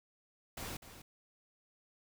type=noise with echo; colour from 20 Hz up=pink; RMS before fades=-43 dBFS; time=0.57-0.77 s; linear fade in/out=5 ms; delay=250 ms; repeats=1; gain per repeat=-11 dB; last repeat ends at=1.02 s; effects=none